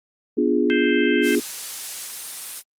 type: chord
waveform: sine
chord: B diminished seventh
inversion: none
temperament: equal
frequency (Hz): 246.9 / 293.7 / 349.2 / 415.3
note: B3 / D4 / F4 / Ab4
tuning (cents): 0 / 0 / 0 / 0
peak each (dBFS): -22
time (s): 0.37-1.4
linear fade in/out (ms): 10
type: harmonic tone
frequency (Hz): 523.3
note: C5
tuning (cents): 0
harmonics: 3 / 4 / 5 / 6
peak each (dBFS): -26 / -28 / -30 / -32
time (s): 0.7-1.35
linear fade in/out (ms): 0
type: noise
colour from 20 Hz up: blue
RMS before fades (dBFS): -28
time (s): 1.22-2.63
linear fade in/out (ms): 50
effects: low-pass 11000 Hz 12 dB/octave + Opus 32 kbps